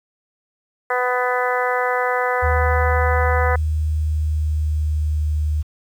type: harmonic tone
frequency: 249.3 Hz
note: B3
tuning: 16 cents sharp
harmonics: 2 / 3 / 4 / 5 / 6 / 7 / 8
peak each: -22 / -24 / -25 / -26 / -27 / -27 / -28 dBFS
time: 0.9-3.56 s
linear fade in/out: 5 ms
type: tone with pitch glide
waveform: sine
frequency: 77.78 to 76 Hz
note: D#2 to D#2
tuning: 0 to -40 cents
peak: -17 dBFS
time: 2.42-5.63 s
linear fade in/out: 20 ms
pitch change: -40 cents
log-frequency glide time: 3.46-5.41 s
effects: 8-bit